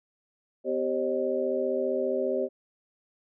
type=tone cluster; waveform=sine; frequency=253.2 / 389.3 / 537 / 612 Hz; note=B3 / G4 / C5 / D#5; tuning=+43 / -12 / +45 / -29 cents; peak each=-34 / -29 / -29 / -32 dBFS; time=0.64-2.49 s; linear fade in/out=50 ms; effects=none